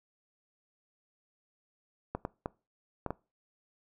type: clicks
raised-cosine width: 1 ms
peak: -19 dBFS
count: 5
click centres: 2.15 / 2.251 / 2.459 / 3.063 / 3.106 s
effects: noise-tail reverb RT60 0.3 s tail -22 dB re dry